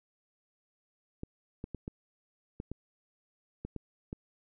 clicks, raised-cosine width 3 ms, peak -25 dBFS, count 9, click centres 1.234 / 1.641 / 1.747 / 1.879 / 2.601 / 2.716 / 3.65 / 3.763 / 4.129 s, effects none

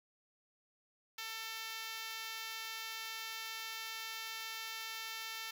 5% pulse tone with high-pass filter, 446.3 Hz, A4, 25 cents sharp, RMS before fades -44 dBFS, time 1.18-5.51 s, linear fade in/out 5 ms, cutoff 1100 Hz, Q 0.78, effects none

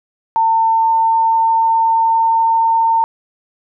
sine tone with pitch glide, 900 to 907.8 Hz, A5 to A#5, +39 to -46 cents, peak -10 dBFS, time 0.36-3.04 s, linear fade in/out 0 ms, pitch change +15 cents, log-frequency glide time 0.49-2.76 s, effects none

